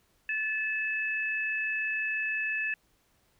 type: tone pair together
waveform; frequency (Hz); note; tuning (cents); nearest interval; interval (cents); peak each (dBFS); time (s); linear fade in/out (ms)
sine; 1737 / 2603; A6 / E7; -23 / -22; perfect fifth; 701; -31 / -31; 0.29-2.74; 2
effects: pink hiss -69 dBFS RMS until 3.39 s